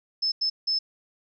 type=tone bursts at uneven times; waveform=sine; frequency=5240 Hz; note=E8; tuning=11 cents flat; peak=-22 dBFS; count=3; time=0.22-0.32 / 0.41-0.5 / 0.67-0.79 s; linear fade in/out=10 ms; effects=none